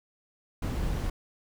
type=noise; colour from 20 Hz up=brown; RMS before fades=-30 dBFS; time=0.62-1.1 s; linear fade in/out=5 ms; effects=none